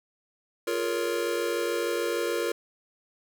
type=chord; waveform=square; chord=Bb minor seventh; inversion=second; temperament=just; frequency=349.6 / 419.5 / 466.2 / 559.4 Hz; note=F4 / Ab4 / Bb4 / Db5; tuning=+2 / +17 / 0 / +16 cents; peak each=-32 / -36 / -30 / -35 dBFS; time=0.67-2.52 s; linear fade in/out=5 ms; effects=none